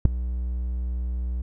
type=tone with ADSR envelope; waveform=triangle; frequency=61.2 Hz; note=B1; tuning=15 cents flat; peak=-4 dBFS; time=0.05-1.42 s; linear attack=4 ms; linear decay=6 ms; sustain=-19 dB; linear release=5 ms; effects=none